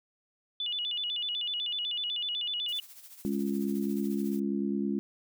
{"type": "tone with vibrato", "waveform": "sine", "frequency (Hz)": 3185, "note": "G7", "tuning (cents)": 27, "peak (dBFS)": -30, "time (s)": [0.6, 2.8], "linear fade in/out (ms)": 2, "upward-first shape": "square", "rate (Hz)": 8, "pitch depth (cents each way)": 160}
{"type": "noise with tremolo", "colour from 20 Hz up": "blue", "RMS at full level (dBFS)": -48, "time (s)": [2.68, 4.4], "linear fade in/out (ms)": 10, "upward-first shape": "sine", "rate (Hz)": 14, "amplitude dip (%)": 60}
{"type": "harmonic tone", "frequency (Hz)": 69.3, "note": "C#2", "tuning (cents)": 0, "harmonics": [3, 4, 5], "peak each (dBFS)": [-30, -33, -35], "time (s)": [3.25, 4.99], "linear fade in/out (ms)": 0}
{"effects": []}